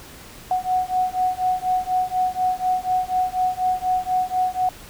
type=beating tone pair; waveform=sine; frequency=736 / 740.1 Hz; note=F#5 / F#5; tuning=-9 / 0 cents; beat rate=4.1 Hz; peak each=-22 dBFS; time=0.51-4.69 s; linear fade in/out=2 ms; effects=pink hiss -42 dBFS RMS until 4.89 s